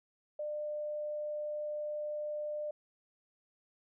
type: tone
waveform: sine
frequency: 599 Hz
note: D5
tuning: 34 cents sharp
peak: -35 dBFS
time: 0.39-2.71 s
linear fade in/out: 5 ms
effects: none